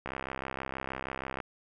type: click train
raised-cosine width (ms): 0.5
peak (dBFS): -20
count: 90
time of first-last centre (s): 0.06-1.402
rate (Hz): 66.3
effects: none